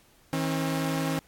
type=tone pair together; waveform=sawtooth; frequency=159.84 / 269.5 Hz; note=D#3 / C#4; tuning=+47 / -49 cents; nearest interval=major sixth; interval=904 cents; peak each=-25 / -25 dBFS; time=0.33-1.19 s; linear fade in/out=0 ms; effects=pink hiss -60 dBFS RMS until 1.27 s + AAC 64 kbps